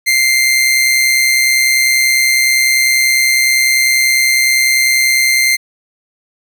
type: tone with amplitude modulation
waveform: sawtooth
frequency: 2093 Hz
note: C7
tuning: in tune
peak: -4 dBFS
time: 0.06-5.57 s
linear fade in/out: 20 ms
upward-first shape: sine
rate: 130 Hz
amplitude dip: 40%
effects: none